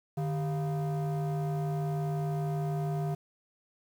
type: tone with frequency modulation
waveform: sine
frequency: 151.3 Hz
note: D#3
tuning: 48 cents flat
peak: -26 dBFS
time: 0.17-3.15 s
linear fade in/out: 10 ms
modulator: 546 Hz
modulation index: 0.67
effects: tanh soft clip ceiling -28 dBFS + 9-bit